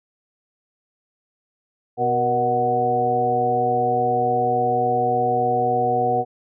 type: harmonic tone with a mistuned harmonic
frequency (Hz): 123.47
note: B2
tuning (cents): 0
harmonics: 1 / 2 / 3 / 4 / 5 / 6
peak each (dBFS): -30 / -30 / -30 / -23 / -30 / -19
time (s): 1.97-6.25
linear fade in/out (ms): 50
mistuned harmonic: 4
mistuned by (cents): -59
effects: none